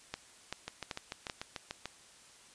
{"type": "two click trains", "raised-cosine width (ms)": 0.2, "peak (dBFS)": [-21, -19], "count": [9, 4], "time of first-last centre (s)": [[0.68, 1.856], [0.14, 1.298]], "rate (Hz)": [6.8, 2.59], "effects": ["white hiss -58 dBFS RMS until 2.54 s", "resampled to 22050 Hz"]}